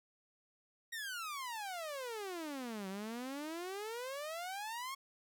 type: exponential two-way sweep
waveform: sawtooth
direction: down then up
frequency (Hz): 1902 to 186.9 to 1106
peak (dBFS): -37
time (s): 0.92-4.95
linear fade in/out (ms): 10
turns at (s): 2.88
effects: none